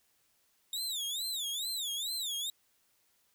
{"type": "tone with vibrato", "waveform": "sawtooth", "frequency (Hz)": 3667, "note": "A#7", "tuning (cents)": -29, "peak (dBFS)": -31, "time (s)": [0.73, 2.5], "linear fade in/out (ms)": 2, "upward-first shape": "sine", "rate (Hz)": 2.3, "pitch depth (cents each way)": 210, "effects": ["white hiss -72 dBFS RMS until 3.34 s"]}